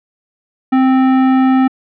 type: tone with hard clipping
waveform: sine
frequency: 261.6 Hz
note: C4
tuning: in tune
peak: -10 dBFS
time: 0.72-1.68 s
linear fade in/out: 10 ms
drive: 17 dB
effects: low-pass 2000 Hz 12 dB/octave